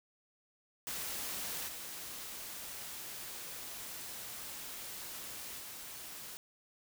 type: noise with level steps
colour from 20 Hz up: white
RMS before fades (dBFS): -40 / -45 / -47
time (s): 0.87-6.37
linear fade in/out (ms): 0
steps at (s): 1.67 / 5.58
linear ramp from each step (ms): 20
effects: none